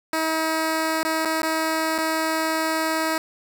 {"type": "tone with dropouts", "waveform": "10% pulse", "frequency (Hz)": 319.4, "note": "D#4", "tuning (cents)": 45, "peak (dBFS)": -13, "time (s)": [0.13, 3.18], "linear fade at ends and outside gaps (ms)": 1, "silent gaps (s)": [[1.031, 1.05], [1.25, 1.255], [1.42, 1.431], [1.981, 1.986]], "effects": []}